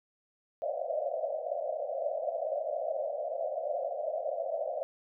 white band-pass noise, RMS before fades -34 dBFS, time 0.62-4.83 s, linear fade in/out 0 ms, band 530 to 690 Hz, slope 96 dB/octave, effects none

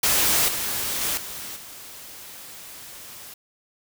white noise with level steps, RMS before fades -20 / -27 / -25 / -35 / -41 dBFS, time 0.03-3.34 s, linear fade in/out 5 ms, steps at 0.48 / 1.01 / 1.17 / 1.56 s, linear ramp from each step 5 ms, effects none

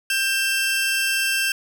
sawtooth tone pair together, 1583.1 / 2684 Hz, G6 / E7, +17 / +31 cents, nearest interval major sixth, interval 914 cents, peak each -19 dBFS, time 0.1-1.52 s, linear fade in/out 2 ms, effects none

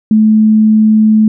sine tone, 216.6 Hz, A3, 27 cents flat, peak -4 dBFS, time 0.11-1.28 s, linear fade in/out 2 ms, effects none

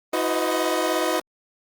25% pulse tone cluster, 320.4 / 363.4 / 504 / 624 Hz, E4 / F#4 / B4 / D#5, -49 / -31 / +35 / +5 cents, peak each -23 dBFS, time 0.13-1.2 s, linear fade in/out 5 ms, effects Opus 24 kbps

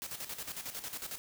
white noise with tremolo, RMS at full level -40 dBFS, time 0.02-1.18 s, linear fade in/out 0 ms, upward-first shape square, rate 11 Hz, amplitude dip 65%, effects none

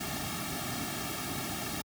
pink noise with comb filter, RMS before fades -36 dBFS, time 0-1.82 s, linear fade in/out 10 ms, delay 2 ms, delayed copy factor -1, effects high-pass 60 Hz 12 dB/octave

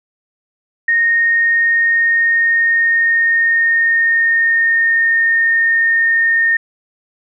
sine tone with pitch glide, 1853 to 1832.8 Hz, A#6 to A#6, -11 to -30 cents, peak -10 dBFS, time 0.88-6.57 s, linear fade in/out 5 ms, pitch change -19 cents, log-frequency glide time 1-5.16 s, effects none

